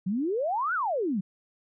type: exponential two-way sweep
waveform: sine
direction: up then down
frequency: 174.61 to 1534 to 174.61 Hz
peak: -25 dBFS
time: 0.06-1.21 s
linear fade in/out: 10 ms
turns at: 0.74 s
effects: none